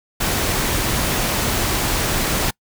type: noise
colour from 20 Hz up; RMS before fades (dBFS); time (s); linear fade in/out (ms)
pink; -20; 0.2-2.51; 10
effects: noise-tail reverb RT60 0.1 s tail -26 dB re dry